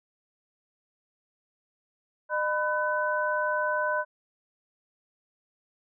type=tone cluster; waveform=sine; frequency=608 / 999 / 1509 Hz; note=D#5 / B5 / F#6; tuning=-40 / +20 / +34 cents; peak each=-29 dBFS; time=2.29-4.05 s; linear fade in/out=50 ms; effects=none